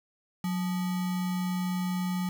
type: tone with sample-and-hold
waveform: sine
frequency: 182 Hz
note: F#3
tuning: 28 cents flat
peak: -27 dBFS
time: 0.44-2.29 s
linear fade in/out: 2 ms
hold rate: 1050 Hz
effects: none